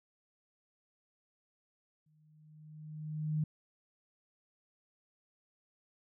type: tone with exponential growth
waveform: sine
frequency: 153.7 Hz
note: D#3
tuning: 21 cents flat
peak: -28 dBFS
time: 2.06-3.44 s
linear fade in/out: 5 ms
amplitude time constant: 300 ms
effects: none